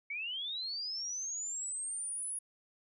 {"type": "linear sweep", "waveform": "sine", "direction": "up", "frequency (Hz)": [2200, 10470], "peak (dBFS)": -36, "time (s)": [0.1, 2.39], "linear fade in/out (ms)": 5, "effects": []}